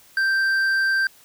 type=tone with hard clipping; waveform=sine; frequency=1568 Hz; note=G6; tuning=in tune; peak=-19 dBFS; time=0.17-1.07 s; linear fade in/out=2 ms; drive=5 dB; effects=white hiss -52 dBFS RMS until 1.24 s